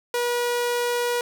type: tone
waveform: sawtooth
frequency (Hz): 482.7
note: B4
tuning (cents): -40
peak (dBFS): -18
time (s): 0.14-1.21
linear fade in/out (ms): 2
effects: none